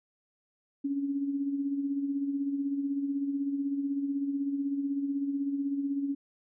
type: tone with tremolo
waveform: sine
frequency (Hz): 279.7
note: C#4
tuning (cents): +16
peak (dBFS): -26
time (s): 0.84-6.15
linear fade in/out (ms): 10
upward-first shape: sine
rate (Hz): 16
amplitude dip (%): 50
effects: none